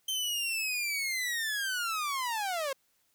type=linear sweep; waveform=sawtooth; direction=down; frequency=3124 to 523.3 Hz; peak=-27 dBFS; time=0.08-2.73 s; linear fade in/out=5 ms; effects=white hiss -72 dBFS RMS until 3.14 s